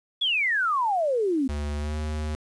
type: exponential sweep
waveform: sine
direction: down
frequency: 3481 to 251.9 Hz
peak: -21 dBFS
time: 0.21-1.48 s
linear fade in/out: 10 ms
type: tone with pitch glide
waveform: square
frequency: 73.42 to 76.45 Hz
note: D2 to D#2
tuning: 0 to -30 cents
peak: -28 dBFS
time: 1.49-2.35 s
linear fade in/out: 0 ms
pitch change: +70 cents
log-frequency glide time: 1.77-1.97 s
effects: resampled to 22050 Hz + 9-bit